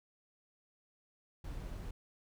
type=noise; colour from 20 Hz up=brown; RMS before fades=-43 dBFS; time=1.44-1.91 s; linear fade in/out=5 ms; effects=none